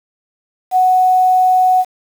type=tone with quantisation; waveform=sine; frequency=740 Hz; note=F#5; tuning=in tune; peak=-8 dBFS; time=0.71-1.85 s; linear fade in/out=50 ms; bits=6; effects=none